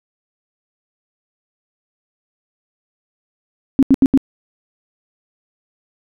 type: tone bursts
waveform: sine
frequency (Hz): 268.3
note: C4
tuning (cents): +44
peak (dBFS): -6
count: 4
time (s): 3.79-4.175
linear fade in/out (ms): 0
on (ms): 37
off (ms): 79
effects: none